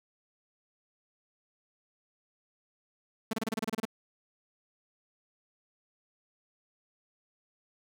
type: tone bursts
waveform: sawtooth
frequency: 221.7 Hz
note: A3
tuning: 13 cents sharp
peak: -25 dBFS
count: 11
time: 3.31-3.853 s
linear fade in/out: 5 ms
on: 23 ms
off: 29 ms
effects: none